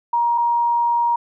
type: tone pair in turn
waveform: sine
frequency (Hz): 945 / 945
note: A#5 / A#5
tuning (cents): +23 / +23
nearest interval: unison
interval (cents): 0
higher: neither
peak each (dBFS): -15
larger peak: neither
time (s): 0.13-0.38 / 0.38-1.16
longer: second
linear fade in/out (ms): 5
effects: none